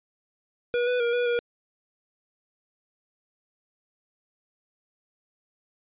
square tone with pitch steps, 483.2 / 494.9 / 473 / 486.3 / 477.6 Hz, B4 / B4 / A#4 / B4 / A#4, -38 / +4 / +25 / -27 / +42 cents, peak -23 dBFS, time 0.74-1.39 s, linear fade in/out 0 ms, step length 130 ms, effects resampled to 8000 Hz

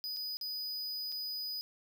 square tone with dropouts, 4970 Hz, D#8, 3 cents flat, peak -37 dBFS, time 0.04-1.61 s, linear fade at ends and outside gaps 0 ms, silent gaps 0.164-0.169 / 0.37-0.412 / 1.119-1.123 s, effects none

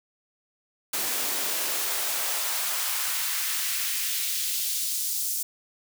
white noise with high-pass filter sweep, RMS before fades -28 dBFS, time 0.93-5.43 s, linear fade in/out 5 ms, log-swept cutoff 210 to 6600 Hz, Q 1, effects none

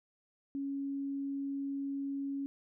sine tone, 277.2 Hz, C#4, in tune, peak -34 dBFS, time 0.55-2.46 s, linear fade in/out 0 ms, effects none

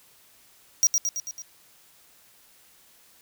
square tone with echo, 5740 Hz, F8, 47 cents sharp, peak -16 dBFS, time 0.83-0.87 s, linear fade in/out 0 ms, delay 110 ms, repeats 5, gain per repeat -4 dB, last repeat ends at 1.42 s, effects white hiss -57 dBFS RMS until 3.21 s

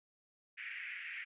white band-pass noise, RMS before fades -45 dBFS, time 0.57-1.25 s, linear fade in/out 20 ms, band 1700 to 2500 Hz, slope 48 dB/octave, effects resampled to 8000 Hz

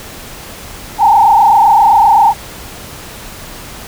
sine tone with frequency modulation, 861 Hz, A5, 38 cents flat, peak -4 dBFS, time 0.98-2.34 s, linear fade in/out 50 ms, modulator 27.7 Hz, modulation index 2.4, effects pink hiss -30 dBFS RMS until 3.87 s

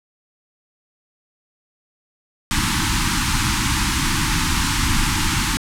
pink band-stop noise, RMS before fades -19 dBFS, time 2.51-5.57 s, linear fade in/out 0 ms, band 340 to 840 Hz, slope 96 dB/octave, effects low-pass 10000 Hz 12 dB/octave

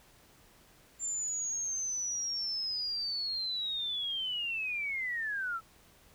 sine linear sweep, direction down, 7280 to 1300 Hz, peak -32 dBFS, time 0.99-5.61 s, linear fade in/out 50 ms, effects pink hiss -61 dBFS RMS until 6.14 s

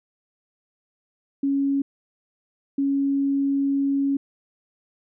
sine tone bursts at uneven times, 277.2 Hz, C#4, in tune, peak -19 dBFS, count 2, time 1.43-1.82 / 2.78-4.17 s, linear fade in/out 5 ms, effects none

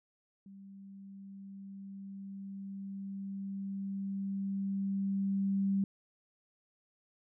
sine tone with level ramp, 196 Hz, G3, in tune, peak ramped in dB -49 to -27 dBFS, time 0.46-5.84 s, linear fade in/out 2 ms, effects none

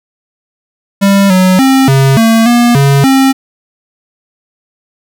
square tone with pitch steps, 197.8 / 185.3 / 266.4 / 135.3 / 225.8 / 239.2 / 139.2 / 267.5 Hz, G3 / F#3 / C4 / C#3 / A3 / A#3 / C#3 / C4, +16 / +3 / +31 / -42 / +45 / +45 / +8 / +38 cents, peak -5 dBFS, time 1.01-3.33 s, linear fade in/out 20 ms, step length 290 ms, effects none

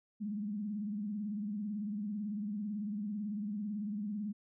sine tone with vibrato, 207.6 Hz, G#3, in tune, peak -35 dBFS, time 0.2-4.33 s, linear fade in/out 20 ms, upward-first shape sine, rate 18 Hz, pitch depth 92 cents each way, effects none

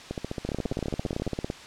two click trains, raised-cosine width 2 ms, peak -15 / -17 dBFS, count 19 / 18, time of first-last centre 0.49-1.501 / 0.11-1.266 s, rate 17.8 / 14.7 Hz, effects white hiss -44 dBFS RMS until 1.66 s + low-pass 5000 Hz 12 dB/octave

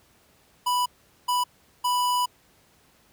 square tone bursts at uneven times, 987.8 Hz, B5, in tune, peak -22 dBFS, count 3, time 0.66-0.86 / 1.28-1.44 / 1.84-2.26 s, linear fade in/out 10 ms, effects pink hiss -60 dBFS RMS until 3.12 s + high-pass 60 Hz 12 dB/octave

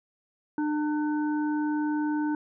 harmonic tone, 300 Hz, D4, 37 cents sharp, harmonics 1 / 3 / 5, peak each -25 / -35 / -39 dBFS, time 0.58-2.35 s, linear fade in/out 2 ms, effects none

